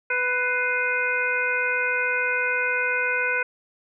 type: harmonic tone with a mistuned harmonic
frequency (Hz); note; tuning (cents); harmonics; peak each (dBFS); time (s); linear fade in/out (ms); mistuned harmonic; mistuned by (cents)
497; B4; +11; 1 / 2 / 3 / 4 / 5; -30 / -33 / -24 / -29 / -27; 0.1-3.43; 5; 4; +97
effects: none